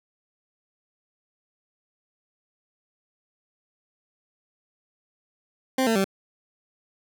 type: tone with pitch steps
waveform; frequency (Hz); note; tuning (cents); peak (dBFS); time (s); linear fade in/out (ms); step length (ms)
20% pulse; 261.6 / 225.1 / 193.73; C4 / A3 / G3; 0 / +40 / -20; -15; 5.78-6.044; 5; 88
effects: none